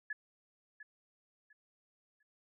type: tone with echo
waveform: sine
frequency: 1707 Hz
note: G#6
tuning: 47 cents sharp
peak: -36 dBFS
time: 0.1-0.13 s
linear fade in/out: 5 ms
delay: 700 ms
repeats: 3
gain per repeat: -12 dB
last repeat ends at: 2.23 s
effects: none